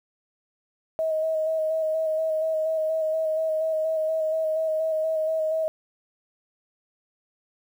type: tone with vibrato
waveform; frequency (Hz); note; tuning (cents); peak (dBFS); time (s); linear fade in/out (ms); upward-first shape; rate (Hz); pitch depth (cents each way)
sine; 634; D#5; +32; -22; 0.99-5.68; 0; square; 4.2; 18
effects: 9-bit

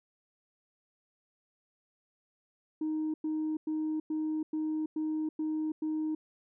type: tone bursts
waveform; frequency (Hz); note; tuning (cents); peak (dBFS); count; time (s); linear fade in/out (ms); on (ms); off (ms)
sine; 311.1; D#4; 0; -28; 8; 2.81-6.15; 5; 330; 100
effects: tanh soft clip ceiling -27 dBFS

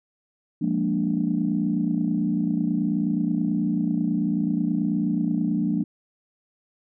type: chord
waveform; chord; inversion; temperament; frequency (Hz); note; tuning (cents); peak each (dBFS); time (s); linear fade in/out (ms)
sine; Bb dominant seventh; second; equal with one note detuned; 174.61 / 204.6 / 233.1 / 293.7; F3 / Ab3 / Bb3 / D4; 0 / -26 / 0 / 0; -26; 0.61-5.84; 10
effects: tanh soft clip ceiling -11 dBFS

